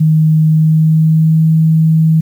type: tone with pitch glide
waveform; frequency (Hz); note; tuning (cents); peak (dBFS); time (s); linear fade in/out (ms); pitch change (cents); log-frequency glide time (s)
sine; 156.8 to 159.73; D#3 to D#3; +14 to +46; -6; 0-2.21; 10; +32; 0.46-1.43
effects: 7-bit